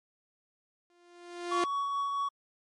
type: tone with exponential growth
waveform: sawtooth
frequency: 349.2 Hz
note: F4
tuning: in tune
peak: -22 dBFS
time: 0.9-1.64 s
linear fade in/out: 1 ms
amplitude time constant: 160 ms
type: tone with tremolo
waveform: triangle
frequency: 1122 Hz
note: C#6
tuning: 21 cents sharp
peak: -26 dBFS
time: 1.51-2.29 s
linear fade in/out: 10 ms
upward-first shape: triangle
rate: 4.6 Hz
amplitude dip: 30%
effects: low-pass 8000 Hz 12 dB/octave + MP3 48 kbps